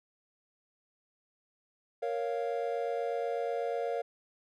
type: chord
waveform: triangle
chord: Bb minor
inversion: none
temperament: equal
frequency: 466.2 / 554.4 / 698.5 Hz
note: Bb4 / Db5 / F5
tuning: 0 / 0 / 0 cents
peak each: -32 / -34 / -34 dBFS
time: 2.02-4.02 s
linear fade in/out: 10 ms
effects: none